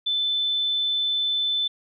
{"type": "tone", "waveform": "sine", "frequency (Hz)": 3520, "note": "A7", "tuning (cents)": 0, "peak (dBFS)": -21, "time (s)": [0.06, 1.68], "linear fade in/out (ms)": 10, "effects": []}